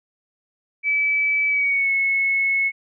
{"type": "tone with pitch glide", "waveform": "sine", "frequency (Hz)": [2300, 2192], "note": ["D7", "C#7"], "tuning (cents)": [-37, -20], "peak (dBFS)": -17, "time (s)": [0.83, 2.72], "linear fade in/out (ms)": 50, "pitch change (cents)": -83, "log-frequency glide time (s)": [1.48, 1.91], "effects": []}